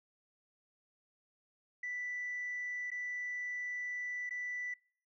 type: tone with dropouts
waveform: sine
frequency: 1976 Hz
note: B6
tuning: in tune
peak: -36 dBFS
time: 1.83-4.74 s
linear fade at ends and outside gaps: 5 ms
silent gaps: 2.904-2.915 / 4.294-4.307 s
effects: noise-tail reverb RT60 0.6 s tail -26 dB re dry + tanh soft clip ceiling -33 dBFS